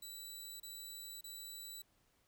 15% pulse tone bursts, 3951 Hz, B7, in tune, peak -40 dBFS, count 3, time 0.02-1.82 s, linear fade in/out 5 ms, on 580 ms, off 30 ms, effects pink hiss -75 dBFS RMS until 2.27 s

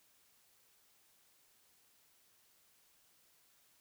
silence, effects white hiss -70 dBFS RMS until 3.8 s

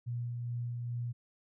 sine tone with tremolo, 120 Hz, B2, 49 cents flat, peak -33 dBFS, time 0.06-1.13 s, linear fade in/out 20 ms, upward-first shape sine, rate 2.4 Hz, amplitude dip 25%, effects none

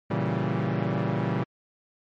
sawtooth chord, A# diminished seventh, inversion none, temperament equal with one note detuned, 116.54 / 138.59 / 164.81 / 193.86 Hz, A#2 / C#3 / E3 / G3, 0 / 0 / 0 / -19 cents, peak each -26 dBFS, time 0.1-1.44 s, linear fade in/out 10 ms, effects low-pass 2000 Hz 12 dB/octave + MP3 48 kbps

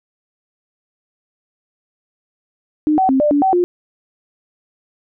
sine tone with pitch steps, 304.5 / 758 / 265.3 / 595 / 288.3 / 763 / 354.3 Hz, D#4 / F#5 / C4 / D5 / D4 / G5 / F4, -37 / +42 / +24 / +22 / -32 / -47 / +25 cents, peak -11 dBFS, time 2.87-3.64 s, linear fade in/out 0 ms, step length 110 ms, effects none

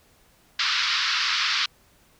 white band-pass noise, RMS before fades -24 dBFS, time 0.59-1.66 s, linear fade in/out 5 ms, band 1100 to 5100 Hz, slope 48 dB/octave, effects pink hiss -59 dBFS RMS until 2.19 s

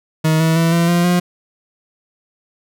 40% pulse tone with pitch steps, 157.9 / 161.59 / 165.37 / 169.23 / 173.19 / 177.24 Hz, D#3 / E3 / E3 / E3 / F3 / F3, +26 / -34 / +6 / +46 / -14 / +26 cents, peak -11 dBFS, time 0.24-1.2 s, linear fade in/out 10 ms, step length 160 ms, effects none

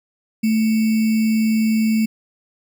sine tone with sample-and-hold, 220.2 Hz, A3, 2 cents sharp, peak -14 dBFS, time 0.43-2.06 s, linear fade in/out 10 ms, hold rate 2450 Hz, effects none

